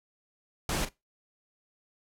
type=noise with echo; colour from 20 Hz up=pink; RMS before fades=-30 dBFS; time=0.69-0.85 s; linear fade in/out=2 ms; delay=39 ms; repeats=1; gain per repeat=-12 dB; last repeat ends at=0.889 s; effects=noise-tail reverb RT60 0.2 s tail -20 dB re dry + low-pass 12000 Hz 12 dB/octave